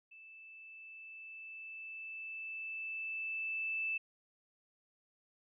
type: tone with level ramp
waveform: sine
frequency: 2637 Hz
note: E7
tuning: in tune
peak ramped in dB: -53 to -33 dBFS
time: 0.11-3.98 s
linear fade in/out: 10 ms
effects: none